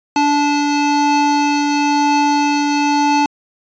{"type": "tone pair together", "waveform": "square", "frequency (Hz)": [290.6, 870.8], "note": ["D4", "A5"], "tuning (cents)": [-18, -18], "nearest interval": "octave + perfect fifth", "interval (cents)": 1900, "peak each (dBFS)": -16, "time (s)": [0.16, 3.26], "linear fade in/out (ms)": 2, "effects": ["resampled to 16000 Hz"]}